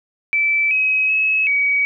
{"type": "tone with pitch steps", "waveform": "sine", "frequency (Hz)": [2320, 2543, 2575, 2265], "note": ["D7", "D#7", "E7", "C#7"], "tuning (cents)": [-22, 37, -41, 37], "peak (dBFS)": -14, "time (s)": [0.33, 1.85], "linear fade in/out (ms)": 0, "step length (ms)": 380, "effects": []}